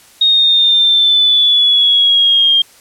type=exponential sweep; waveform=sine; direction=down; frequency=3731 to 3200 Hz; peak=-7 dBFS; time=0.21-2.62 s; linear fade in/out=5 ms; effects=white hiss -44 dBFS RMS until 2.8 s + low-pass 12000 Hz 12 dB/octave